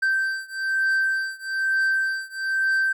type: beating tone pair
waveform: triangle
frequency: 1558 / 1559.1 Hz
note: G6 / G6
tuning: -11 / -10 cents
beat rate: 1.1 Hz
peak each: -22 / -23 dBFS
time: 0.02-2.93 s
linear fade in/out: 10 ms
effects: none